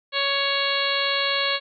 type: harmonic tone with a mistuned harmonic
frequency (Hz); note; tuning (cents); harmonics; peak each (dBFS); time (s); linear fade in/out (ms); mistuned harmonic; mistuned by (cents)
557; C#5; +8; 1 / 2 / 3 / 4 / 5 / 6 / 7 / 8; -29 / -29 / -29 / -29 / -29 / -29 / -29 / -29; 0.12-1.6; 50; 8; -50
effects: none